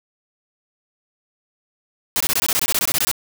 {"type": "noise bursts", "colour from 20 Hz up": "white", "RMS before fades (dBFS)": -19, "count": 15, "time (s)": [2.16, 3.114], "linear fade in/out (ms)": 0, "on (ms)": 44, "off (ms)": 21, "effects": []}